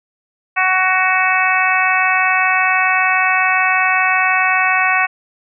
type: harmonic tone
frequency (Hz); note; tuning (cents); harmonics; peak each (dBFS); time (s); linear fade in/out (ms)
372.9; F#4; +14; 2 / 3 / 4 / 5 / 6 / 7; -19 / -19 / -19 / -19 / -19 / -19; 0.56-5.07; 20
effects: none